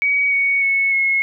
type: tone with pitch steps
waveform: sine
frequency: 2261 / 2231 / 2202 / 2173 Hz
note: C#7 / C#7 / C#7 / C#7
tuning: +34 / +11 / -12 / -35 cents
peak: -14 dBFS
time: 0.02-1.22 s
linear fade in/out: 0 ms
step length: 300 ms
effects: none